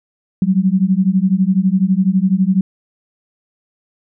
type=beating tone pair; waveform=sine; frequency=183 / 195 Hz; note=F#3 / G3; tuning=-19 / -9 cents; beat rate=12 Hz; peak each=-14 dBFS; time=0.42-2.61 s; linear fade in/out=2 ms; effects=none